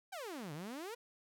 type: exponential two-way sweep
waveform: sawtooth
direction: down then up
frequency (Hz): 810 to 140 to 496.9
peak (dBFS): -39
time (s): 0.12-0.95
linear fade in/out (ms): 10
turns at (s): 0.53
effects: none